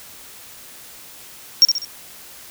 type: tone with echo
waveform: triangle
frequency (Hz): 5560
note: F8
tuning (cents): -9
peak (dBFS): -5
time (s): 1.62-1.65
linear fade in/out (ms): 0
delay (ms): 66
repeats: 3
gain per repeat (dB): -7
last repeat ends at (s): 1.848
effects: white hiss -41 dBFS RMS until 2.5 s